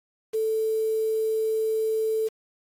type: tone with quantisation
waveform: sine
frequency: 440 Hz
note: A4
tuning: in tune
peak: -22 dBFS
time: 0.33-2.29 s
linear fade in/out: 20 ms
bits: 7
effects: AAC 64 kbps